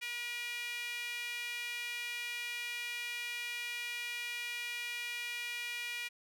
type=tone with high-pass filter; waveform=sawtooth; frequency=480 Hz; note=B4; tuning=49 cents flat; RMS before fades=-40 dBFS; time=0.01-6.09 s; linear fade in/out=20 ms; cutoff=2300 Hz; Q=4.2; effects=none